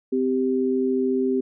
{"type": "tone pair together", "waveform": "sine", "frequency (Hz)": [257.9, 392], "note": ["C4", "G4"], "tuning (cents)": [-25, 0], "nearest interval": "perfect fifth", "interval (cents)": 725, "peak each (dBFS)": -22, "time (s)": [0.12, 1.41], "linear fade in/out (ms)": 10, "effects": []}